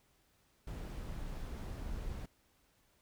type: noise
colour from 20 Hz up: brown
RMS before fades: -42 dBFS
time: 0.67-2.26 s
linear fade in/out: 5 ms
effects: pink hiss -72 dBFS RMS until 3.01 s